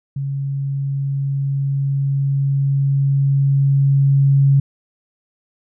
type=tone with level ramp; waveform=sine; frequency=138.3 Hz; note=C#3; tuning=4 cents flat; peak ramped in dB=-20 to -9 dBFS; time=0.16-4.6 s; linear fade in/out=5 ms; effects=none